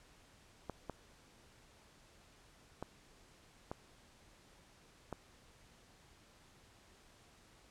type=clicks; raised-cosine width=1 ms; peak=-27 dBFS; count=5; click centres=0.697 / 0.897 / 2.826 / 3.715 / 5.127 s; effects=pink hiss -64 dBFS RMS until 7.7 s + low-pass 9000 Hz 12 dB/octave